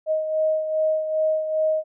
sine beating tone pair, 626 / 628.5 Hz, D#5 / D#5, +10 / +17 cents, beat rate 2.5 Hz, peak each -20 / -28 dBFS, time 0.06-1.84 s, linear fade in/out 50 ms, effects none

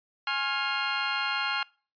20% pulse chord, F minor, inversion first, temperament equal with one note detuned, 830.6 / 1074.1 / 1396.9 Hz, Ab5 / C6 / F6, 0 / +45 / 0 cents, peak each -28 / -28 / -24 dBFS, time 0.27-1.63 s, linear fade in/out 2 ms, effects noise-tail reverb RT60 0.4 s tail -25 dB re dry + resampled to 11025 Hz

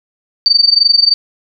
sine tone with amplitude modulation, 4600 Hz, D8, 37 cents flat, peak -3 dBFS, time 0.46-1.14 s, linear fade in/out 0 ms, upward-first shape sine, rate 23 Hz, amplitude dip 90%, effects none

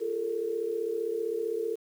sine tone cluster, 347.3 / 418.6 / 454.1 Hz, F4 / G#4 / A#4, -10 / +14 / -45 cents, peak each -37 / -34 / -30 dBFS, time 0-1.76 s, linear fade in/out 20 ms, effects 9-bit

